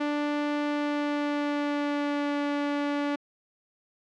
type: tone with pitch glide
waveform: sawtooth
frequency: 293.7 to 288.5 Hz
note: D4 to D4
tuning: 0 to -31 cents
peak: -22 dBFS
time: 0-3.16 s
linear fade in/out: 10 ms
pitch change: -31 cents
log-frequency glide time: 0.65-2.39 s
effects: low-pass 3000 Hz 12 dB/octave